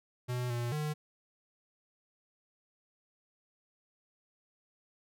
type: tone with pitch steps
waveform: square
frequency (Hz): 124 / 119.7 / 151.4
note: B2 / A#2 / D#3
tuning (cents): +7 / +46 / -47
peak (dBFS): -33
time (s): 0.28-0.94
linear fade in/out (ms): 20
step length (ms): 220
effects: none